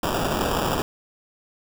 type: noise with sample-and-hold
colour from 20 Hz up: blue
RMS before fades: -24 dBFS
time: 0.03-0.82 s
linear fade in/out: 2 ms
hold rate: 2100 Hz
effects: none